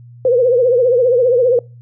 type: tone with vibrato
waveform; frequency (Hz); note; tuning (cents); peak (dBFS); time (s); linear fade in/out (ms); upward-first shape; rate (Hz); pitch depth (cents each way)
sine; 493.9; B4; 0; -9; 0.25-1.59; 2; triangle; 15; 130
effects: noise-tail reverb RT60 0.3 s tail -25 dB re dry + added 120 Hz sine -36 dBFS peak until 1.81 s